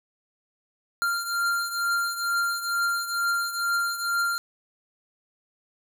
square beating tone pair, 1390 / 1392.2 Hz, F6 / F6, -9 / -6 cents, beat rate 2.2 Hz, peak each -26 / -31 dBFS, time 1.02-4.38 s, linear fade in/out 0 ms, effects none

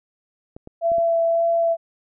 clicks, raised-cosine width 2 ms, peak -24 dBFS, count 4, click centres 0.565 / 0.674 / 0.918 / 0.983 s
sine tone with vibrato, 670 Hz, E5, 28 cents sharp, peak -16 dBFS, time 0.81-1.77 s, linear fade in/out 50 ms, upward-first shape sine, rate 1.8 Hz, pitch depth 10 cents each way
effects none

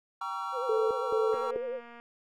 triangle chord, G diminished seventh, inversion none, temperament just, 784 / 940.8 / 1128.9 / 1354.7 Hz, G5 / Bb5 / Db6 / Fb6, 0 / +16 / +31 / +47 cents, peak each -39 / -37 / -36 / -35 dBFS, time 0.21-1.51 s, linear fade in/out 5 ms
sine tone with vibrato, 501 Hz, B4, 25 cents sharp, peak -32 dBFS, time 0.52-1.81 s, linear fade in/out 50 ms, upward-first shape sine, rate 10 Hz, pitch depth 92 cents each way
sine tone with tremolo, 441.6 Hz, A4, 6 cents sharp, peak -25 dBFS, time 0.69-1.57 s, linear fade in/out 5 ms, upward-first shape square, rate 2.3 Hz, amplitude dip 75%
click train, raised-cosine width 0.5 ms, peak -35 dBFS, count 159, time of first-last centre 1.33-1.999 s, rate 236 Hz
effects none

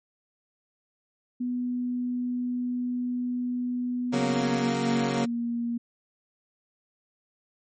sine tone with pitch glide, 246.9 to 236 Hz, B3 to A#3, 0 to +22 cents, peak -26 dBFS, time 1.4-5.78 s, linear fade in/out 10 ms, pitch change -78 cents, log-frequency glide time 4.44-4.76 s
15% pulse chord, F# major, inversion second, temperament equal, 138.59 / 185 / 233.1 Hz, C#3 / F#3 / A#3, 0 / 0 / 0 cents, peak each -23 / -25 / -23 dBFS, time 4.12-5.26 s, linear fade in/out 20 ms
effects MP3 32 kbps

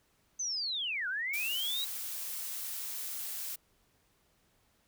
sine linear two-way sweep, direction down then up, 6272 to 1419 to 3931 Hz, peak -32 dBFS, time 0.39-1.85 s, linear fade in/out 10 ms, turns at 1.08 s
blue noise, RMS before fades -39 dBFS, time 1.33-3.56 s, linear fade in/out 10 ms
effects pink hiss -71 dBFS RMS until 4.87 s

